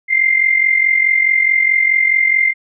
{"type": "tone with amplitude modulation", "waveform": "sine", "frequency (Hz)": 2097, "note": "C7", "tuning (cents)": 3, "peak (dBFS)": -7, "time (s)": [0.08, 2.54], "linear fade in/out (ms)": 50, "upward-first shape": "sine", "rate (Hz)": 44.7, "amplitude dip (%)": 70, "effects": []}